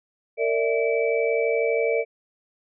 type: tone cluster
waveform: sine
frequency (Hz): 456.6 / 583 / 655 / 2307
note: A#4 / D5 / E5 / D7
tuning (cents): -36 / -13 / -11 / -31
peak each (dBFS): -22 / -26 / -28 / -29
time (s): 0.37-2.05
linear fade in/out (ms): 50
effects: none